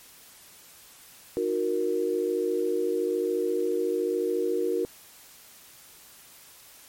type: chord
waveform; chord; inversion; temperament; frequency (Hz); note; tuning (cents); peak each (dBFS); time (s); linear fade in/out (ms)
sine; D# minor; none; equal with one note detuned; 311.1 / 365.1 / 466.2; D#4 / F#4 / A#4; 0 / -23 / 0; -32 / -27 / -27; 1.37-4.85; 0
effects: white hiss -51 dBFS RMS until 6.88 s + MP3 64 kbps